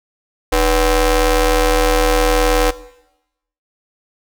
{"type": "ring-modulated tone", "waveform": "sawtooth", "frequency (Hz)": 265.7, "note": "C4", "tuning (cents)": 27, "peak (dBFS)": -5, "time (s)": [0.52, 2.71], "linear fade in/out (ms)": 10, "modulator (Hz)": 226, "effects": ["noise-tail reverb RT60 0.9 s tail -18 dB re dry"]}